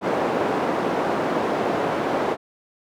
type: band-pass noise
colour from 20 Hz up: white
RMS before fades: -23 dBFS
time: 0.01-2.37 s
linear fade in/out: 50 ms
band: 230 to 700 Hz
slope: 12 dB/octave
effects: none